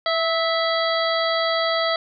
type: harmonic tone with a mistuned harmonic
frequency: 659.3 Hz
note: E5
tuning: in tune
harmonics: 1 / 2 / 3 / 5 / 6 / 7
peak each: -22 / -25 / -27 / -29 / -30 / -30 dBFS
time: 0.06-1.96 s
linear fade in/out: 2 ms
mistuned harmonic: 2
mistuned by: -28 cents
effects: none